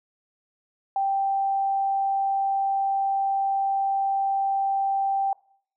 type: tone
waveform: sine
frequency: 784 Hz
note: G5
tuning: in tune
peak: -21 dBFS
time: 0.96-5.33 s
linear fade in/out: 2 ms
effects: noise-tail reverb RT60 0.6 s tail -23 dB re dry